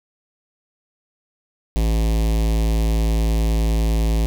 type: tone with notch filter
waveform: square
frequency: 54.9 Hz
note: A1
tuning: 3 cents flat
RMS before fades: -18 dBFS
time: 1.76-4.26 s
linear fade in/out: 0 ms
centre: 1400 Hz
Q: 0.91
effects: none